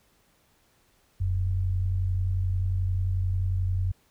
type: tone pair together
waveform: sine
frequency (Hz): 41.2 / 92.5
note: E1 / F#2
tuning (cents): 0 / 0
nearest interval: octave + major second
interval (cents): 1400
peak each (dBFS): -30 / -24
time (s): 1.2-3.92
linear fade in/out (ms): 10
effects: pink hiss -65 dBFS RMS until 4.1 s